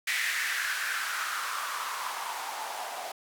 blue noise with band-pass filter sweep, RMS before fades -33 dBFS, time 0.07-3.12 s, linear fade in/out 5 ms, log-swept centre 2000 to 710 Hz, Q 4.3, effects none

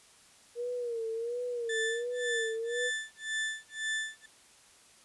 sine tone with vibrato, 470 Hz, A#4, 14 cents sharp, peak -32 dBFS, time 0.55-2.91 s, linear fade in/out 50 ms, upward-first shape sine, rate 1.4 Hz, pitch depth 84 cents each way
35% pulse tone with tremolo, 1760 Hz, A6, in tune, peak -28 dBFS, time 1.69-4.26 s, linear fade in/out 5 ms, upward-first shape sine, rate 1.9 Hz, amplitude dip 100%
effects white hiss -59 dBFS RMS until 5.04 s + resampled to 24000 Hz

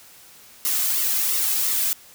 blue noise with flanger, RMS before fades -22 dBFS, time 0.65-1.93 s, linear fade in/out 0 ms, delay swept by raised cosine 1.2 to 2.2 ms, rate 2.9 Hz, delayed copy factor -0.6, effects white hiss -48 dBFS RMS until 2.14 s

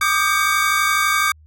square tone cluster, 1181 / 1233 / 1580 / 2254 Hz, D6 / D#6 / G6 / C#7, +9 / -16 / +13 / +28 cents, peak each -22 dBFS, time 0.01-1.32 s, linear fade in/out 5 ms, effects added 77 Hz sine -45 dBFS peak until 1.46 s

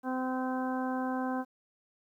harmonic tone, 257.5 Hz, C4, 28 cents flat, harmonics 1 / 2 / 3 / 4 / 5 / 6, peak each -32 / -39 / -37 / -40 / -47 / -43 dBFS, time 0.03-1.45 s, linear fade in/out 50 ms, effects 11-bit

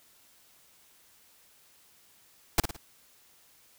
pink noise with echo, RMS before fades -21 dBFS, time 2.58-2.6 s, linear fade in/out 2 ms, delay 55 ms, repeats 3, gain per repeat -8 dB, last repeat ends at 2.765 s, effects white hiss -61 dBFS RMS until 3.78 s

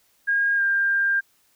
sine tone with pitch glide, 1626 to 1596.2 Hz, G#6 to G6, -37 to +31 cents, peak -18 dBFS, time 0.27-1.21 s, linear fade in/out 20 ms, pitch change -32 cents, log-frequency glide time 0.56-0.62 s, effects white hiss -63 dBFS RMS until 1.55 s

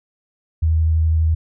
sine tone with vibrato, 80.1 Hz, E2, 49 cents flat, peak -13 dBFS, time 0.62-1.35 s, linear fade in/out 10 ms, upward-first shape square, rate 12 Hz, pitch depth 11 cents each way, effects none

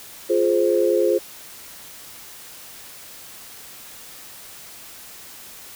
sine chord, F minor, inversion none, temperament just, 349.2 / 419.1 / 523.8 Hz, F4 / Ab4 / C5, 0 / +16 / +2 cents, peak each -20 dBFS, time 0.29-1.19 s, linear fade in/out 20 ms, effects white hiss -41 dBFS RMS until 5.75 s

